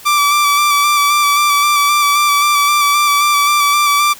sawtooth tone with vibrato, 1166 Hz, D6, 13 cents flat, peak -6 dBFS, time 0.05-4.14 s, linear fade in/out 20 ms, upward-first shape square, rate 3.8 Hz, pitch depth 20 cents each way, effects white hiss -37 dBFS RMS until 4.19 s

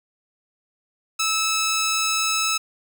10% pulse tone, 1304 Hz, E6, 19 cents flat, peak -12 dBFS, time 1.19-2.58 s, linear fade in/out 10 ms, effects none

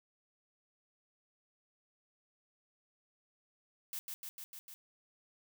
blue noise with echo, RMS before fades -41 dBFS, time 3.93-3.99 s, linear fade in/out 0 ms, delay 150 ms, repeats 5, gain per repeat -2 dB, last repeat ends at 4.74 s, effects none

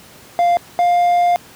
triangle tone pair in turn, 697 / 703.1 Hz, F5 / F5, -4 / +11 cents, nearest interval unison, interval 15 cents, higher second, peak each -9 dBFS, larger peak neither, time 0.39-0.57 / 0.79-1.36 s, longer second, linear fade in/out 0 ms, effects pink hiss -42 dBFS RMS until 1.55 s + high-pass 100 Hz 12 dB/octave

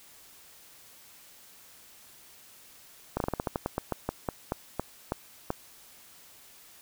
slowing click train, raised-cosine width 1 ms, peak -14 dBFS, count 17, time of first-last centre 3.17-5.504 s, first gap 32 ms, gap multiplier 1.18, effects white hiss -54 dBFS RMS until 6.81 s

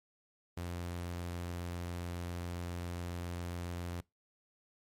sawtooth tone, 87.31 Hz, F2, in tune, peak -34 dBFS, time 0.57-4.01 s, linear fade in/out 5 ms, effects noise-tail reverb RT60 0.2 s tail -23 dB re dry + MP3 64 kbps

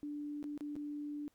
sine tone with dropouts, 293.7 Hz, D4, in tune, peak -39 dBFS, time 0.03-1.28 s, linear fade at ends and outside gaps 0 ms, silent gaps 0.428-0.441 / 0.577-0.608 / 0.755-0.764 s, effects pink hiss -75 dBFS RMS until 1.34 s

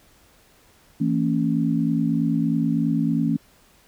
sine chord, A# diminished, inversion second, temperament equal with one note detuned, 164.81 / 228 / 277.2 Hz, E3 / A#3 / C#4, 0 / -38 / 0 cents, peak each -23 dBFS, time 1-3.37 s, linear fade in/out 10 ms, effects pink hiss -56 dBFS RMS until 3.87 s

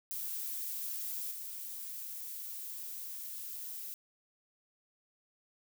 violet noise with level steps, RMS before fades -39 / -43 dBFS, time 0.11-3.94 s, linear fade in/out 0 ms, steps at 1.31 s, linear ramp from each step 5 ms, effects none

